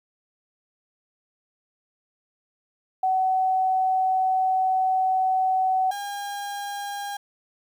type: tone pair in turn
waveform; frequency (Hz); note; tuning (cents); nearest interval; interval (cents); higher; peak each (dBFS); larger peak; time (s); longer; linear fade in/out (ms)
sine / 35% pulse; 753 / 809.2; F#5 / G#5; +30 / -45; minor second; 125; second; -19 / -28; first; 3.03-5.91 / 5.91-7.17; first; 5
effects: 10-bit

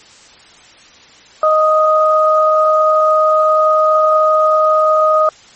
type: tone pair together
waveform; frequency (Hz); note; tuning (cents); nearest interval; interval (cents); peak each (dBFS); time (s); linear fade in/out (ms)
sine; 622.3 / 1246; D#5 / D#6; 0 / +2; octave; 1202; -11; 1.43-5.29; 2
effects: white hiss -42 dBFS RMS until 5.55 s + MP3 32 kbps

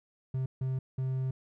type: tone bursts at uneven times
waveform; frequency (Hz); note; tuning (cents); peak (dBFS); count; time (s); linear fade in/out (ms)
triangle; 130.81; C3; 0; -27; 3; 0.34-0.46 / 0.61-0.79 / 0.98-1.31; 5
effects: none

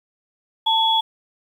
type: tone pair together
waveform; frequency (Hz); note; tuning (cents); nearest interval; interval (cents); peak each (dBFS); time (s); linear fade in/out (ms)
sine; 891 / 3370; A5 / G#7; +22 / +25; octave + major seventh; 2303; -18; 0.66-1.01; 10
effects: 8-bit

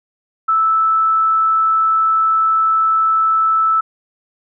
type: tone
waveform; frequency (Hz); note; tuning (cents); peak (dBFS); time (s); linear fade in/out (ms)
sine; 1314; E6; -6; -11; 0.48-3.81; 10
effects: none

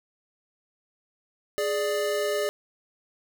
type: tone pair together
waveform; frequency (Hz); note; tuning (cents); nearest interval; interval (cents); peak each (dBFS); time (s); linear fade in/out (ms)
square; 416.7 / 589.3; G#4 / D5; +6 / +6; tritone; 600; -28; 1.58-2.49; 0
effects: none

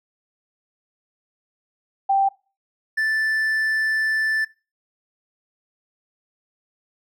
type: tone pair in turn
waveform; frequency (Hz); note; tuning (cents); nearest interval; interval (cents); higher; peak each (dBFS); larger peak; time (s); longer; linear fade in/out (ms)
sine / triangle; 784 / 1760; G5 / A6; 0 / 0; octave + major second; 1400; second; -15 / -17; first; 2.09-2.29 / 2.97-4.45; second; 10
effects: noise-tail reverb RT60 0.3 s tail -20 dB re dry

